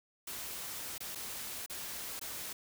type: noise with dropouts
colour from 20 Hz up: white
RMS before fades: -42 dBFS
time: 0.27-2.53 s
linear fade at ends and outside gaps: 5 ms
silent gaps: 0.981-1.004 / 1.15-1.155 / 1.662-1.697 / 2.195-2.213 s
effects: none